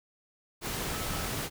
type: tone in noise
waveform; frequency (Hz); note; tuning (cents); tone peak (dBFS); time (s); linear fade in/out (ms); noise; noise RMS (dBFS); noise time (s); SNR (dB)
sine; 1300; E6; -24; -43; 0.89-1.27; 50; pink; -34; 0.61-1.5; -12
effects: none